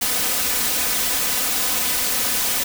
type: noise with comb filter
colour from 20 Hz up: white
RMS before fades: -21 dBFS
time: 0.01-2.64 s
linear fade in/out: 10 ms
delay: 4 ms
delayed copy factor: +0.65
effects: none